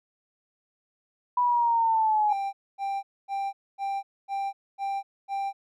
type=linear sweep; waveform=sine; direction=down; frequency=987.8 to 830.6 Hz; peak=-20 dBFS; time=1.37-2.33 s; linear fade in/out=5 ms
type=tone bursts; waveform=triangle; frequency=789 Hz; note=G5; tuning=11 cents sharp; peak=-25 dBFS; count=7; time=2.28-5.53 s; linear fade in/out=50 ms; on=250 ms; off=250 ms
effects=none